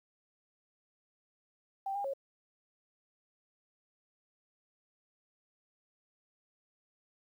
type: tone with pitch steps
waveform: sine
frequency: 782 / 806 / 548 Hz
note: G5 / G5 / C#5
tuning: -4 / +48 / -20 cents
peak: -33 dBFS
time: 1.86-2.136 s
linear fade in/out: 5 ms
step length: 92 ms
effects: 11-bit